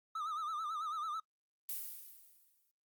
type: tone with vibrato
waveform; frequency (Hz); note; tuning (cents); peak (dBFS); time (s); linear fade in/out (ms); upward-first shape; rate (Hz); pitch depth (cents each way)
triangle; 1254; D#6; +13; -35; 0.15-1.2; 5; sine; 9.1; 98
type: noise with exponential decay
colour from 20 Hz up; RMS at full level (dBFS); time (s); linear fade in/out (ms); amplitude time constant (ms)
violet; -38; 1.69-2.71; 1; 220
effects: noise-tail reverb RT60 0.1 s tail -22 dB re dry + Opus 48 kbps